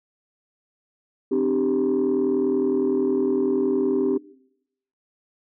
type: chord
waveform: sine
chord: C suspended second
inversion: none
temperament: equal with one note detuned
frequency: 261.6 / 301.2 / 392 Hz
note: C4 / D4 / G4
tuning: 0 / +44 / 0 cents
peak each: -22 / -24 / -20 dBFS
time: 1.31-4.18 s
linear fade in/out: 10 ms
effects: noise-tail reverb RT60 0.8 s tail -22 dB re dry + tanh soft clip ceiling -14 dBFS